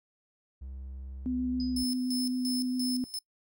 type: tone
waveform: triangle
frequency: 65.9 Hz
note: C2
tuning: 13 cents sharp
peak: -37 dBFS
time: 0.61-1.84 s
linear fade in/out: 10 ms
type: tone with vibrato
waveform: sine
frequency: 252.2 Hz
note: B3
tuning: 36 cents sharp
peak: -28 dBFS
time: 1.26-3.04 s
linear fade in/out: 0 ms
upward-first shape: square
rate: 7.5 Hz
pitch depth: 8 cents each way
type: tone with exponential decay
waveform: sine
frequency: 5000 Hz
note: D#8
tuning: 8 cents sharp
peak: -37 dBFS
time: 1.6-1.97 s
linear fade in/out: 1 ms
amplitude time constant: 80 ms
type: tone with tremolo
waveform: sawtooth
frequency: 5240 Hz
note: E8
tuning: 11 cents flat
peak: -30 dBFS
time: 1.76-3.19 s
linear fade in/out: 5 ms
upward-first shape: square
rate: 2.9 Hz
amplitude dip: 80%
effects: noise-tail reverb RT60 0.1 s tail -22 dB re dry